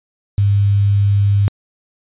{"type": "tone with quantisation", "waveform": "sine", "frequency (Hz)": 100.7, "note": "G2", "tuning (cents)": 47, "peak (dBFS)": -10, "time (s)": [0.38, 1.48], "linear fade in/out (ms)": 0, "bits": 6, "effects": ["resampled to 8000 Hz"]}